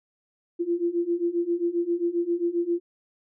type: beating tone pair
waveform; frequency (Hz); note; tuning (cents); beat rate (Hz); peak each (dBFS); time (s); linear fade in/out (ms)
sine; 340 / 347.5; F4 / F4; -46 / -9; 7.5; -27 / -25; 0.59-2.8; 20
effects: none